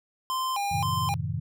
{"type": "tone with vibrato", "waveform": "square", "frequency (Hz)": 915, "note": "A#5", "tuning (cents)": -32, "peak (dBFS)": -27, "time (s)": [0.3, 1.14], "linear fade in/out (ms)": 0, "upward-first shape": "square", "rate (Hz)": 1.9, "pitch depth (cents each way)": 220}
{"type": "chord", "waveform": "sine", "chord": "F# diminished seventh", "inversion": "none", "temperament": "just", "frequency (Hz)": [92.5, 111, 133.2, 159.84], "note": ["F#2", "A2", "C3", "Eb3"], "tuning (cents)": [0, 16, 31, 47], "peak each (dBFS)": -33, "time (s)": [0.71, 1.4], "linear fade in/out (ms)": 10}
{"effects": []}